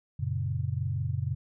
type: chord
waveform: sine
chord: F# major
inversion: none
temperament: equal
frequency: 92.5 / 116.54 / 138.59 Hz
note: F#2 / A#2 / C#3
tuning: 0 / 0 / 0 cents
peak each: -32 dBFS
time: 0.19-1.35 s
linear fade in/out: 10 ms
effects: none